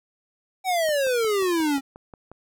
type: exponential sweep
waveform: square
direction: down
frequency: 771 to 267.1 Hz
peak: -21 dBFS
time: 0.64-1.81 s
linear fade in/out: 50 ms
type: click train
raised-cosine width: 1 ms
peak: -28 dBFS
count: 9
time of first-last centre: 0.89-2.316 s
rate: 5.61 Hz
effects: none